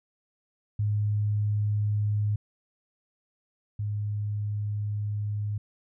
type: tone pair in turn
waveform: sine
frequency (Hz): 104.5 / 104.12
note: G#2 / G#2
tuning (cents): +11 / +5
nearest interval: unison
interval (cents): 6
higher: first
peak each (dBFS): -23 / -27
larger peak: first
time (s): 0.79-2.36 / 3.79-5.58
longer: second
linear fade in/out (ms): 5
effects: none